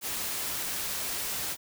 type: noise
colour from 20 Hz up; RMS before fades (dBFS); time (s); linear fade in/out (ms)
white; -33; 0.01-1.57; 50
effects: none